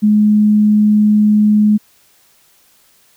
sine tone, 210.8 Hz, G#3, 26 cents sharp, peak -7 dBFS, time 0.02-1.78 s, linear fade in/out 20 ms, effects white hiss -52 dBFS RMS until 3.16 s

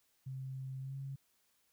sine tone with pitch glide, 132.3 to 136.26 Hz, C3 to C#3, +20 to -29 cents, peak -40 dBFS, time 0.26-1.16 s, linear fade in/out 10 ms, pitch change +51 cents, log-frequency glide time 0.79-0.96 s, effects white hiss -75 dBFS RMS until 1.72 s

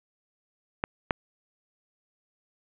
clicks, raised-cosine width 0.5 ms, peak -11 / -8 dBFS, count 2, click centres 0.839 / 1.108 s, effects resampled to 8000 Hz + 8-bit

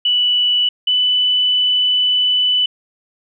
sine tone pair in turn, 2960 / 2989 Hz, F#7 / F#7, 0 / +17 cents, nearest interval unison, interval 17 cents, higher second, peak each -12 dBFS, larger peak neither, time 0.05-0.69 / 0.87-2.66 s, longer second, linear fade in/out 5 ms, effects none

